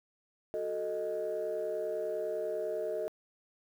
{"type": "chord", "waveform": "sine", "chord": "D# diminished", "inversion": "first", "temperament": "equal", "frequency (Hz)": [370, 440, 622.3], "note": ["F#4", "A4", "D#5"], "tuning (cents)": [0, 0, 0], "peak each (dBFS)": [-39, -35, -34], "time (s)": [0.54, 3.08], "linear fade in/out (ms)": 0, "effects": ["tanh soft clip ceiling -26 dBFS", "10-bit"]}